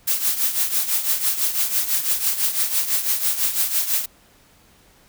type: noise with tremolo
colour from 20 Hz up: blue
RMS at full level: -18 dBFS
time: 0.07-4.06 s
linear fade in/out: 10 ms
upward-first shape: triangle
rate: 6 Hz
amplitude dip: 75%
effects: pink hiss -54 dBFS RMS until 5.08 s